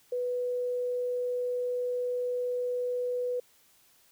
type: tone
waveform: sine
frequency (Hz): 493.9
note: B4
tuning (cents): 0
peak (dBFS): -28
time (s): 0.12-3.4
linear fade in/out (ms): 5
effects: white hiss -63 dBFS RMS until 4.11 s